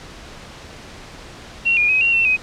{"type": "tone with pitch steps", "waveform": "sine", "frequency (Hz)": [2736, 2429, 2535, 2750, 2698, 2520], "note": ["F7", "D#7", "D#7", "F7", "E7", "D#7"], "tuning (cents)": [-36, -42, 32, -27, 40, 21], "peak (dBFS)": -13, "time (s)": [1.65, 2.37], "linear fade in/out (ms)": 20, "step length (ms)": 120, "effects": ["pink hiss -38 dBFS RMS until 2.42 s", "low-pass 6000 Hz 12 dB/octave"]}